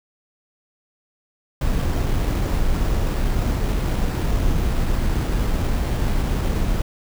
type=noise with sample-and-hold; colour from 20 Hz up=brown; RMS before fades=-20 dBFS; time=1.61-6.82 s; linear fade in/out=5 ms; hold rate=6300 Hz; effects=none